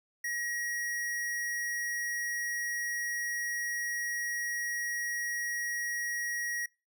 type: tone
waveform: square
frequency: 1900 Hz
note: A#6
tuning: 33 cents sharp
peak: -33 dBFS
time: 0.24-6.66 s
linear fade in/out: 5 ms
effects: noise-tail reverb RT60 0.3 s tail -25 dB re dry